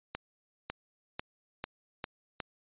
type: accelerating click train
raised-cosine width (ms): 0.3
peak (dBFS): -19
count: 6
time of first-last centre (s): 0.15-2.402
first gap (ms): 550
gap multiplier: 0.9
effects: resampled to 8000 Hz